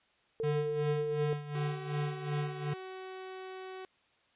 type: tone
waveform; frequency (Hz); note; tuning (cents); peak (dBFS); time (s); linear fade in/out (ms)
sine; 450; A4; +39; -31; 0.4-1.33; 0
type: tone with tremolo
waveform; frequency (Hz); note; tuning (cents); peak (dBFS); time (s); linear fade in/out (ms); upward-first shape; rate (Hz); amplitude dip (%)
square; 146.83; D3; 0; -31; 0.43-2.74; 10; sine; 2.7; 75
type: tone with pitch glide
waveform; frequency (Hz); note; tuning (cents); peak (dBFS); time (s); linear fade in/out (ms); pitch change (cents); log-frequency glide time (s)
sawtooth; 379.4 to 375.7; F#4 to F#4; +43 to +26; -38; 1.55-3.85; 0; -17; 1.82-2.42
effects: white hiss -69 dBFS RMS until 4.35 s + resampled to 8000 Hz